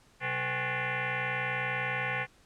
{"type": "tone with frequency modulation", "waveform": "sine", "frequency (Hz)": 130, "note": "C3", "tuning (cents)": -11, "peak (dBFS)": -29, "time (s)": [0.2, 2.27], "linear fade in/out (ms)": 50, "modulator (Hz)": 320, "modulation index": 7.4, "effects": ["pink hiss -62 dBFS RMS until 2.45 s", "low-pass 9000 Hz 12 dB/octave"]}